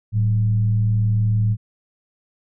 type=tone with frequency modulation; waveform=sine; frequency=108.3 Hz; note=A2; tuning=27 cents flat; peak=-15 dBFS; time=0.12-1.57 s; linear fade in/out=50 ms; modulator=81.1 Hz; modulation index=0.35; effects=none